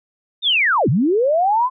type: linear two-way sweep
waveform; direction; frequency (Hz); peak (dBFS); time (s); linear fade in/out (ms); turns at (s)
sine; down then up; 3729 to 108.3 to 1046; -13; 0.42-1.7; 50; 0.89
effects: none